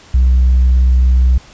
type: tone with tanh clipping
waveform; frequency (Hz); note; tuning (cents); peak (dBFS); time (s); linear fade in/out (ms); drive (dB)
triangle; 63.1; B1; +38; -7; 0.14-1.38; 5; 6
effects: pink hiss -41 dBFS RMS until 1.53 s + resampled to 16000 Hz